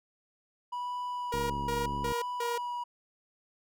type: tone with vibrato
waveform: triangle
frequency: 977 Hz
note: B5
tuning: 19 cents flat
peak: -31 dBFS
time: 0.72-2.84 s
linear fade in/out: 10 ms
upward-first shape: sine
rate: 0.82 Hz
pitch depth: 16 cents each way
type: tone bursts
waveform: sawtooth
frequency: 473 Hz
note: A#4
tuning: 25 cents sharp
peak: -28 dBFS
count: 4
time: 1.32-2.58 s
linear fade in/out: 5 ms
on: 180 ms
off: 180 ms
type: click train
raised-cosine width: 3 ms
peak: -26 dBFS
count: 56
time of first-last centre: 1.34-2.12 s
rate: 70.5 Hz
effects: none